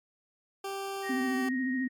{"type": "tone with pitch glide", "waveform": "20% pulse", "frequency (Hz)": [391.9, 384.1], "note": ["G4", "G4"], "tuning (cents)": [0, -35], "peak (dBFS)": -29, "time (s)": [0.64, 1.49], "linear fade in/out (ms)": 5, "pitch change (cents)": -35, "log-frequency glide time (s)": [1.01, 1.33]}
{"type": "tone", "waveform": "sine", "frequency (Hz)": 1870, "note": "A#6", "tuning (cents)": 5, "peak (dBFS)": -35, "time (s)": [1.02, 1.89], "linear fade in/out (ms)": 50}
{"type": "tone with vibrato", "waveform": "sine", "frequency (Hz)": 257.9, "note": "C4", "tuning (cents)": -25, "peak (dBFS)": -28, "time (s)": [1.09, 1.88], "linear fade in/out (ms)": 10, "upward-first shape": "triangle", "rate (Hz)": 14, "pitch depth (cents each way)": 62}
{"effects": ["MP3 96 kbps"]}